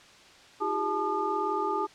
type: tone cluster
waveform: sine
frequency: 323 / 368.8 / 406.8 / 867 / 1214 Hz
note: E4 / F#4 / G#4 / A5 / D#6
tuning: -35 / -6 / -36 / -26 / -43 cents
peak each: -37 / -36 / -32 / -31 / -31 dBFS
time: 0.6-1.87 s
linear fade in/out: 20 ms
effects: white hiss -53 dBFS RMS until 1.94 s + low-pass 5000 Hz 12 dB/octave